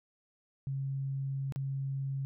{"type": "tone with dropouts", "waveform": "sine", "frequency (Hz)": 136.2, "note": "C#3", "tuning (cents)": -30, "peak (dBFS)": -32, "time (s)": [0.67, 2.25], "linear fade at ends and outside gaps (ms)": 0, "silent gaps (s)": [1.523, 1.56], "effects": []}